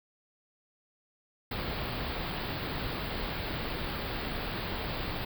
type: band-stop noise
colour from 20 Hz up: pink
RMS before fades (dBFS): -35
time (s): 1.51-5.25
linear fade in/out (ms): 5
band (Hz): 4800 to 15000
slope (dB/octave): 96
effects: none